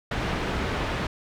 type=low-pass noise; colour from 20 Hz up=pink; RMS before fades=-28 dBFS; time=0.11-1.07 s; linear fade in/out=5 ms; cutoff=2800 Hz; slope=12 dB/octave; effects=none